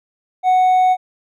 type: tone with hard clipping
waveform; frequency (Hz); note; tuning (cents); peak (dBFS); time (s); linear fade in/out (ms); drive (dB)
sine; 740; F#5; 0; -11; 0.43-0.97; 50; 2
effects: none